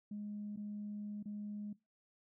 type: tone with dropouts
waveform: sine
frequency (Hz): 207.7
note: G#3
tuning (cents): 0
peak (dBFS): -40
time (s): 0.11-1.73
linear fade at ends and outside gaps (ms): 5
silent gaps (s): 0.562-0.572 / 1.228-1.256
effects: noise-tail reverb RT60 0.2 s tail -19 dB re dry + tanh soft clip ceiling -36 dBFS